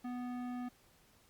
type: tone with low-pass filter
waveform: square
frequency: 246.9 Hz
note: B3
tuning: in tune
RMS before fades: -41 dBFS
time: 0.04-0.69 s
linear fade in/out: 10 ms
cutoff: 1600 Hz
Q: 0.69
effects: pink hiss -67 dBFS RMS until 1.29 s + Opus 48 kbps